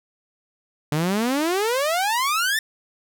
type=exponential sweep; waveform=sawtooth; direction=up; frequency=144.3 to 1825 Hz; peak=-16 dBFS; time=0.92-2.59 s; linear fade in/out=2 ms; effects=none